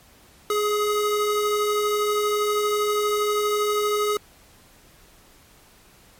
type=tone pair together; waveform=square; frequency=417.5 / 1265 Hz; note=G#4 / D#6; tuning=+9 / +28 cents; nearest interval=octave + perfect fifth; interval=1919 cents; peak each=-22 / -27 dBFS; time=0.5-4.17 s; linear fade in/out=2 ms; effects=pink hiss -53 dBFS RMS until 6.19 s + MP3 64 kbps